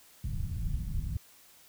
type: low-pass noise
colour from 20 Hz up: pink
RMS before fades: -33 dBFS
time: 0.24-1.17 s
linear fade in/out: 2 ms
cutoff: 150 Hz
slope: 24 dB/octave
effects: white hiss -58 dBFS RMS until 1.68 s